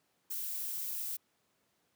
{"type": "noise", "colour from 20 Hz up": "violet", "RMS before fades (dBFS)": -38, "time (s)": [0.3, 1.17], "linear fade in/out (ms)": 10, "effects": ["pink hiss -75 dBFS RMS until 1.95 s", "high-pass 150 Hz 12 dB/octave"]}